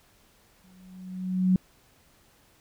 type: tone with exponential growth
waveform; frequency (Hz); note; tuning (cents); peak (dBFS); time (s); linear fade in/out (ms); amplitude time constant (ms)
sine; 185; F#3; 0; -16; 0.64-1.56; 2; 200
effects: pink hiss -61 dBFS RMS until 2.6 s